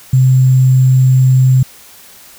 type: tone with sample-and-hold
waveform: sine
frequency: 130 Hz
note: C3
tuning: 11 cents flat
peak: -5 dBFS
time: 0.13-1.63 s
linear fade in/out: 5 ms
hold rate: 7350 Hz
effects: white hiss -39 dBFS RMS until 2.38 s